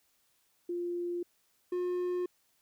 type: tone pair in turn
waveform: sine / triangle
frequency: 349.2 / 358.2 Hz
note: F4 / F4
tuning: 0 / +44 cents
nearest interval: unison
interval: 44 cents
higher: second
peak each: -32 / -28 dBFS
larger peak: second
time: 0.69-1.23 / 1.72-2.26 s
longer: neither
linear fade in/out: 5 ms
effects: white hiss -72 dBFS RMS until 2.61 s